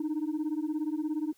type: beating tone pair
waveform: sine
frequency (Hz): 298.5 / 315.5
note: D4 / D#4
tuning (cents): +28 / +24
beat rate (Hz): 17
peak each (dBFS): -30 / -30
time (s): 0-1.33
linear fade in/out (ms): 5
effects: tanh soft clip ceiling -26 dBFS + white hiss -67 dBFS RMS until 1.37 s